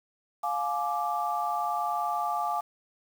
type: chord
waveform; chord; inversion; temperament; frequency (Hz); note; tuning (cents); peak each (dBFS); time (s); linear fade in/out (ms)
sine; D diminished; first; just; 704.8 / 845.8 / 1174.7; F5 / Ab5 / D6; +16 / +31 / 0; -31; 0.43-2.61; 10
effects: 8-bit